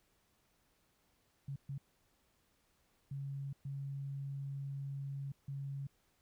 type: tone bursts at uneven times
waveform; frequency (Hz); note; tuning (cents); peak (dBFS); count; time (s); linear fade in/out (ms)
sine; 138.59; C#3; 0; -39; 5; 1.48-1.56 / 1.69-1.78 / 3.11-3.53 / 3.65-5.32 / 5.48-5.87; 5
effects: pink hiss -75 dBFS RMS until 6.21 s